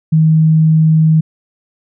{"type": "tone", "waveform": "sine", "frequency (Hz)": 158.3, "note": "D#3", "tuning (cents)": 30, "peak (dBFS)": -6, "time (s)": [0.12, 1.21], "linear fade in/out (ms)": 10, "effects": []}